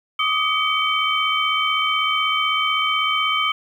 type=tone cluster; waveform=sine; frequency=1175 / 1251 / 2266 / 3093 Hz; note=D6 / D#6 / C#7 / G7; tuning=+1 / +9 / +37 / -24 cents; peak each=-27 / -22 / -23 / -22 dBFS; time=0.19-3.52 s; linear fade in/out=5 ms; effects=8-bit